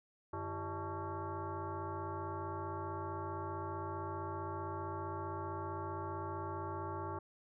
sine tone with frequency modulation, 392.2 Hz, G4, 1 cent sharp, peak -38 dBFS, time 0.33-7.19 s, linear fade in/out 5 ms, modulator 243 Hz, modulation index 3.4, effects none

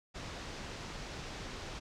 pink low-pass noise, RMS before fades -44 dBFS, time 0.14-1.8 s, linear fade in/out 20 ms, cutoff 6400 Hz, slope 24 dB/octave, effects none

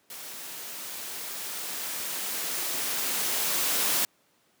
white noise with level ramp, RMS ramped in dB -41 to -25 dBFS, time 0.1-4.05 s, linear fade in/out 2 ms, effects pink hiss -66 dBFS RMS until 4.6 s + high-pass 200 Hz 12 dB/octave

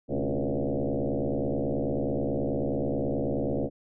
sine tone with frequency modulation, 130.81 Hz, C3, in tune, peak -25 dBFS, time 0.08-3.7 s, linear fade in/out 50 ms, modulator 69.3 Hz, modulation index 7, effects none

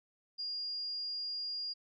sine tone, 4830 Hz, D8, 48 cents sharp, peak -36 dBFS, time 0.38-1.74 s, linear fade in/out 20 ms, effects none

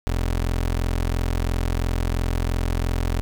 25% pulse tone, 42.94 Hz, F1, 29 cents flat, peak -17 dBFS, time 0.07-3.21 s, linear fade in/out 0 ms, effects none

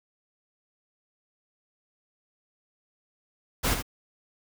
pink noise with echo, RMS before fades -25 dBFS, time 3.63-3.75 s, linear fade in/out 20 ms, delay 76 ms, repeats 1, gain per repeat -7 dB, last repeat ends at 3.826 s, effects none

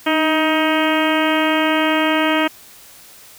harmonic tone with a mistuned harmonic, 315.1 Hz, D#4, 22 cents sharp, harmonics 1 / 2 / 3 / 4 / 5 / 6 / 7 / 8 / 9 / 10, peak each -18 / -21 / -23 / -24 / -25 / -26 / -26 / -27 / -28 / -28 dBFS, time 0.06-2.48 s, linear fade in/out 10 ms, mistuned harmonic 1, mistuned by -38 cents, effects white hiss -43 dBFS RMS until 3.38 s

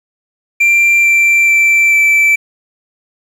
triangle tone with pitch steps, 2366 / 2352 / 2339 / 2325 Hz, D7 / D7 / D7 / D7, +12 / +2 / -8 / -18 cents, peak -5 dBFS, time 0.6-2.36 s, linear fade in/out 10 ms, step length 440 ms, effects 7-bit

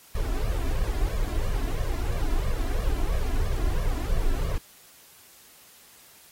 brown noise with flanger, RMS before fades -25 dBFS, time 0.15-4.58 s, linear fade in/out 2 ms, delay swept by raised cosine 1.7 to 3 ms, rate 3 Hz, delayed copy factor +1, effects white hiss -53 dBFS RMS until 6.31 s + AAC 48 kbps

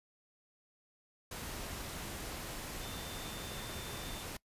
sine tone in noise, 3573 Hz, A7, 26 cents sharp, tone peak -51 dBFS, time 2.81-4.23 s, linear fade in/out 5 ms, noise pink, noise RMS -43 dBFS, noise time 1.31-4.37 s, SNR -11 dB, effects noise-tail reverb RT60 0.1 s tail -22 dB re dry + resampled to 32000 Hz

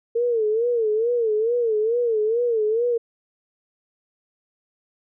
sine tone with vibrato, 454.2 Hz, A#4, 45 cents flat, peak -18 dBFS, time 0.15-2.98 s, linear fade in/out 10 ms, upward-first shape sine, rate 2.3 Hz, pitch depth 120 cents each way, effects none

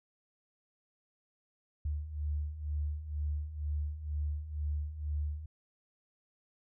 sine beating tone pair, 73.1 / 75.2 Hz, D2 / D2, -7 / +42 cents, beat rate 2.1 Hz, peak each -39 / -34 dBFS, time 1.85-5.46 s, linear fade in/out 5 ms, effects none

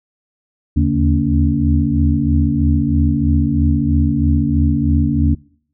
sine tone cluster, 77.5 / 80.6 / 143.6 / 230.3 / 285.2 Hz, D#2 / E2 / D3 / A#3 / C#4, -6 / -38 / -39 / -21 / +49 cents, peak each -18 dBFS, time 0.76-5.35 s, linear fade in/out 10 ms, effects noise-tail reverb RT60 0.6 s tail -24 dB re dry

